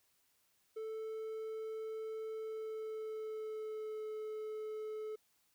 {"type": "tone with pitch glide", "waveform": "triangle", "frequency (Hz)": [440, 431.7], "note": ["A4", "A4"], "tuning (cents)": [0, -33], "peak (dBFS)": -38, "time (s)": [0.76, 5.16], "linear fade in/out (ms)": 10, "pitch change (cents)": -33, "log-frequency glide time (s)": [2.33, 4.04], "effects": ["white hiss -75 dBFS RMS until 5.54 s"]}